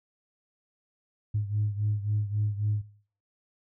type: beating tone pair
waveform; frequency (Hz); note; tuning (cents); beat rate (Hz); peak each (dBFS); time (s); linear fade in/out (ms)
sine; 103.83 / 107.53; G#2 / A2; 0 / -39; 3.7; -27 / -30; 1.34-2.82; 10
effects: noise-tail reverb RT60 0.5 s tail -18 dB re dry + tanh soft clip ceiling -19 dBFS